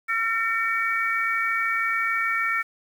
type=harmonic tone; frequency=453.6 Hz; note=A#4; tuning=47 cents flat; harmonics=3 / 4 / 5; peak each=-26 / -26 / -26 dBFS; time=0.08-2.63 s; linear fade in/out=20 ms; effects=8-bit